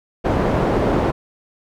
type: low-pass noise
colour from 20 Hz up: white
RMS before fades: -18 dBFS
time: 0.24-1.12 s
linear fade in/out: 20 ms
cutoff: 580 Hz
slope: 12 dB/octave
effects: none